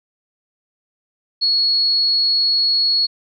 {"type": "tone", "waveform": "sine", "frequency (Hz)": 4347, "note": "C#8", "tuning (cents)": -35, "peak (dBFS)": -13, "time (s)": [1.41, 3.07], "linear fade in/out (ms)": 20, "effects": ["MP3 96 kbps"]}